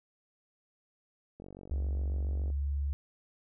click train, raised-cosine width 2 ms, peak -34 dBFS, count 53, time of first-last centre 1.4-2.502 s, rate 47.2 Hz
sine tone with pitch glide, 68.9 to 70.8 Hz, C#2 to C#2, -10 to +37 cents, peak -29 dBFS, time 1.71-2.93 s, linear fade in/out 0 ms, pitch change +47 cents, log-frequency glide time 2-2.69 s
effects none

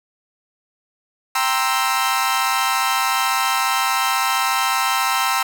sawtooth chord, C dominant seventh, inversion second, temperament equal, 784 / 932.3 / 1046.5 / 1318.5 Hz, G5 / Bb5 / C6 / E6, 0 / 0 / 0 / 0 cents, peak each -20 / -20 / -19 / -18 dBFS, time 1.35-5.43 s, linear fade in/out 5 ms, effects none

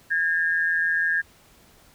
sine tone pair together, 1631 / 1797.3 Hz, G#6 / A6, -32 / +36 cents, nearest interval major second, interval 168 cents, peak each -21 / -26 dBFS, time 0.1-1.22 s, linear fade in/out 20 ms, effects pink hiss -55 dBFS RMS until 1.94 s

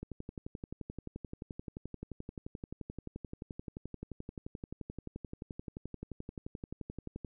click train, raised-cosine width 3 ms, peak -28 dBFS, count 84, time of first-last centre 0.03-7.247 s, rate 11.5 Hz, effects none

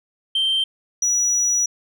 sine tone pair in turn, 3136 / 5850 Hz, G7 / F#8, 0 / -21 cents, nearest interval major seventh, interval 1079 cents, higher second, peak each -15 / -14 dBFS, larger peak second, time 0.35-0.64 / 1.02-1.66 s, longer second, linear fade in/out 5 ms, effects tanh soft clip ceiling -15 dBFS

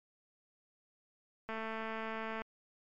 click train, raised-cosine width 0.5 ms, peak -26 dBFS, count 207, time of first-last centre 1.49-2.418 s, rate 222 Hz, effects MP3 64 kbps

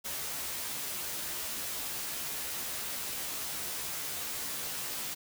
white noise with comb filter, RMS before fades -37 dBFS, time 0.04-5.15 s, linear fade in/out 20 ms, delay 14 ms, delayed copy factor +0.7, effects none

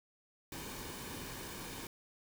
pink noise with comb filter, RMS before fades -45 dBFS, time 0.52-1.87 s, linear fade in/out 2 ms, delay 1.5 ms, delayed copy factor -0.5, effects none

